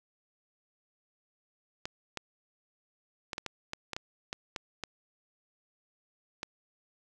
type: clicks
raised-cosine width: 0.2 ms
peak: -18 dBFS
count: 12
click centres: 1.855 / 2.173 / 3.332 / 3.381 / 3.463 / 3.734 / 3.933 / 3.965 / 4.329 / 4.562 / 4.837 / 6.431 s
effects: none